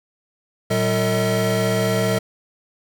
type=tone cluster; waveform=square; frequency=115.9 / 191.1 / 451.1 / 639 Hz; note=A#2 / G3 / A4 / D#5; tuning=-10 / -44 / +43 / +46 cents; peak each=-24 dBFS; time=0.7-2.19 s; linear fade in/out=10 ms; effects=none